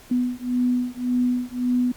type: beating tone pair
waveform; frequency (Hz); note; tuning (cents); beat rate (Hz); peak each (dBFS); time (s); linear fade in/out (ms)
sine; 246.9 / 248.7; B3 / B3; 0 / +12; 1.8; -23; 0.11-1.92; 5
effects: pink hiss -48 dBFS RMS until 1.96 s + Opus 48 kbps